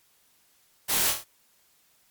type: noise with echo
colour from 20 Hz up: white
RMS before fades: -26 dBFS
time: 0.88-1.12 s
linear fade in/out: 20 ms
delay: 25 ms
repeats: 5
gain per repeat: -4 dB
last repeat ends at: 1.245 s
effects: white hiss -64 dBFS RMS until 2.1 s + MP3 96 kbps